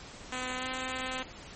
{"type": "tone with pitch glide", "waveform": "5% pulse", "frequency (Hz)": [254.2, 258], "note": ["C4", "C4"], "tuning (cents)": [-50, -24], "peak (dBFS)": -22, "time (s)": [0.32, 1.23], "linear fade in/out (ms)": 5, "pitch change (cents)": 26, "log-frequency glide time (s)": [0.57, 0.66], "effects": ["pink hiss -47 dBFS RMS until 1.55 s", "MP3 32 kbps"]}